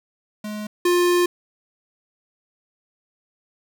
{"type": "tone pair in turn", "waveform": "square", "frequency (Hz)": [211, 353.1], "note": ["G#3", "F4"], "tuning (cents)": [28, 19], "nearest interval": "major sixth", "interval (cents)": 891, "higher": "second", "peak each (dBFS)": [-28, -16], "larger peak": "second", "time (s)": [[0.44, 0.67], [0.85, 1.26]], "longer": "second", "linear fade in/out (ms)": 5, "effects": ["8-bit"]}